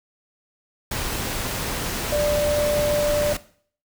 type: tone in noise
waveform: sine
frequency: 590 Hz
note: D5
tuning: 8 cents sharp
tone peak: -19 dBFS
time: 2.12-3.33 s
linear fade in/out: 5 ms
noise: pink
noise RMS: -27 dBFS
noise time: 0.91-3.37 s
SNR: +5 dB
effects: noise-tail reverb RT60 0.5 s tail -17 dB re dry